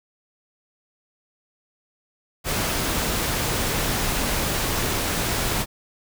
pink noise, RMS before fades -24 dBFS, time 2.44-5.66 s, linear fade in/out 50 ms, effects none

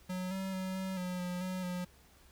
square tone with pitch steps, 183.6 / 191.1 / 187.6 / 189.4 / 181.1 / 179.1 / 184.8 / 179.5 Hz, F#3 / G3 / F#3 / F#3 / F#3 / F3 / F#3 / F3, -13 / -44 / +24 / +41 / -37 / +44 / -2 / +48 cents, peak -36 dBFS, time 0.09-1.85 s, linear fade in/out 10 ms, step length 220 ms, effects added 67 Hz sine -62 dBFS peak until 2.31 s + pink hiss -63 dBFS RMS until 2.31 s

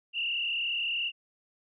sine tone with frequency modulation, 2794 Hz, F7, in tune, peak -28 dBFS, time 0.13-1.12 s, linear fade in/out 50 ms, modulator 37 Hz, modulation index 2.7, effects none

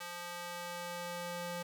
square tone with high-pass filter sweep, 174.61 Hz, F3, in tune, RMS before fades -42 dBFS, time 0-1.63 s, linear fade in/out 10 ms, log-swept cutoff 960 to 350 Hz, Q 0.79, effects 10-bit

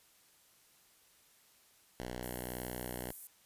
5% pulse tone, 61.6 Hz, B1, 4 cents flat, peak -29 dBFS, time 2-3.12 s, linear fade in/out 0 ms
pink high-pass noise, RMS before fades -48 dBFS, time 2.23-3.27 s, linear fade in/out 0 ms, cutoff 10000 Hz, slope 24 dB/octave
effects white hiss -66 dBFS RMS until 3.45 s + resampled to 32000 Hz

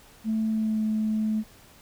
sine tone with pitch glide, 220 to 216.8 Hz, A3 to A3, 0 to -25 cents, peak -22 dBFS, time 0.24-1.44 s, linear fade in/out 50 ms, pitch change -25 cents, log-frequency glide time 0.49-0.83 s, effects tanh soft clip ceiling -18 dBFS + pink hiss -53 dBFS RMS until 1.81 s

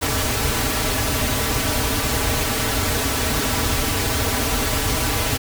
pink noise with comb filter, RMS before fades -21 dBFS, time 0.01-5.38 s, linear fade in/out 20 ms, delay 5.6 ms, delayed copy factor -0.85, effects none

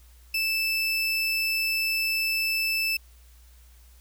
30% pulse tone, 2637 Hz, E7, in tune, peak -21 dBFS, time 0.34-2.97 s, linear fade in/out 5 ms, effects added 60 Hz sine -50 dBFS peak until 4 s + white hiss -60 dBFS RMS until 4 s

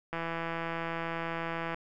click train, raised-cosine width 0.5 ms, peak -20 dBFS, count 269, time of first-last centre 0.13-1.744 s, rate 166 Hz, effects none

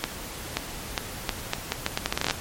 accelerating click train, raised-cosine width 0.2 ms, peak -6 dBFS, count 17, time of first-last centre 0.04-2.309 s, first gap 530 ms, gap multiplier 0.77, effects pink hiss -37 dBFS RMS until 2.4 s + MP3 64 kbps

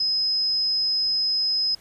sine tone, 5080 Hz, D#8, 35 cents sharp, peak -20 dBFS, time 0-1.75 s, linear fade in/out 5 ms, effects pink hiss -53 dBFS RMS until 1.8 s + resampled to 32000 Hz

